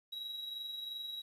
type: tone with amplitude modulation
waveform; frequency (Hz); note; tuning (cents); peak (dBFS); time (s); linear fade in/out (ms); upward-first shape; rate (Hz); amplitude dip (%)
triangle; 3861; B7; -40; -37; 0.12-1.22; 10; sine; 22.8; 40
effects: resampled to 32000 Hz + 11-bit